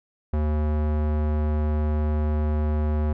square tone with low-pass filter, 75.8 Hz, D#2, 45 cents flat, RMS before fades -23 dBFS, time 0.33-3.13 s, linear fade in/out 5 ms, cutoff 1100 Hz, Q 0.63, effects none

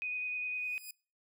sine tone with vibrato, 2489 Hz, D#7, in tune, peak -34 dBFS, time 0.02-0.78 s, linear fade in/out 0 ms, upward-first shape square, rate 9.9 Hz, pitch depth 11 cents each way
5% pulse tone with exponential growth, 2485 Hz, D#7, 3 cents flat, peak -31 dBFS, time 0.54-0.91 s, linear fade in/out 5 ms, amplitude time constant 80 ms
effects noise-tail reverb RT60 0.4 s tail -26 dB re dry

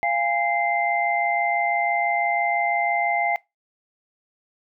sine tone cluster, 692 / 818 / 2083 Hz, F5 / G#5 / C7, -16 / -26 / -8 cents, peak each -24 dBFS, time 0.03-3.36 s, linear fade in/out 0 ms, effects noise-tail reverb RT60 0.2 s tail -22 dB re dry

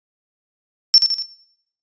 sine tone with echo, 5410 Hz, E8, 44 cents sharp, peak -6 dBFS, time 0.94-0.98 s, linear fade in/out 0 ms, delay 81 ms, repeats 3, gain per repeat -5 dB, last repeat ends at 1.223 s, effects noise-tail reverb RT60 0.7 s tail -19 dB re dry + resampled to 16000 Hz

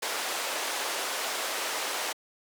pink band-pass noise, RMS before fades -32 dBFS, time 0.02-2.13 s, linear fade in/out 10 ms, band 510 to 11000 Hz, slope 12 dB/octave, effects high-pass 300 Hz 12 dB/octave

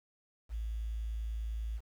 sine tone with quantisation, 55.1 Hz, A1, 3 cents sharp, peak -34 dBFS, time 0.49-1.81 s, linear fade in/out 50 ms, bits 10, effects none

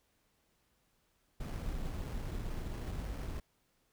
brown noise with sample-and-hold, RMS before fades -39 dBFS, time 1.4-3.4 s, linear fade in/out 5 ms, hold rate 3675 Hz, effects pink hiss -75 dBFS RMS until 3.92 s

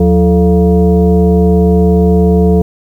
sine tone with frequency modulation, 180 Hz, F#3, 47 cents flat, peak -5 dBFS, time 0-2.62 s, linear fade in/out 5 ms, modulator 257 Hz, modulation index 1.2, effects 7-bit

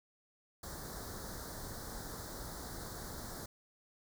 pink band-stop noise, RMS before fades -45 dBFS, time 0.63-3.46 s, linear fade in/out 5 ms, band 1800 to 3900 Hz, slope 48 dB/octave, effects none

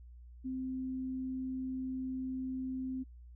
sine tone, 259.4 Hz, C4, 15 cents flat, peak -35 dBFS, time 0.44-3.04 s, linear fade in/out 20 ms, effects noise-tail reverb RT60 0.1 s tail -23 dB re dry + added 60 Hz sine -50 dBFS peak until 3.35 s

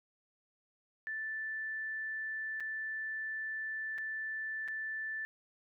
sine tone with dropouts, 1760 Hz, A6, in tune, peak -36 dBFS, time 1.07-5.25 s, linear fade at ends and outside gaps 0 ms, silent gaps 2.6-2.605 / 3.98-3.984 / 4.678-4.684 s, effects none

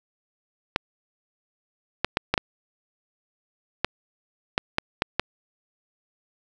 clicks, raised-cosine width 0.3 ms, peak -4 dBFS, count 10, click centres 0.761 / 2.046 / 2.171 / 2.34 / 2.378 / 3.846 / 4.579 / 4.784 / 5.021 / 5.196 s, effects none

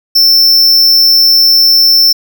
square tone, 5360 Hz, E8, 28 cents sharp, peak -4 dBFS, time 0.15-2.13 s, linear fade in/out 10 ms, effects none

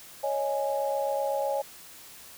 sine chord, C# suspended second, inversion none, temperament equal, 554.4 / 622.3 / 830.6 Hz, C#5 / D#5 / G#5, 0 / 0 / 0 cents, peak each -28 / -33 / -31 dBFS, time 0.23-1.62 s, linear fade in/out 10 ms, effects white hiss -48 dBFS RMS until 2.37 s

